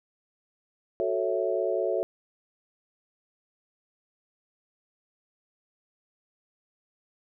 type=chord; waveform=sine; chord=F# minor seventh; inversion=none; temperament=equal; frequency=370 / 440 / 554.4 / 659.3 Hz; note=F#4 / A4 / C#5 / E5; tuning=0 / 0 / 0 / 0 cents; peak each=-30 dBFS; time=1-2.03 s; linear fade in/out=0 ms; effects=none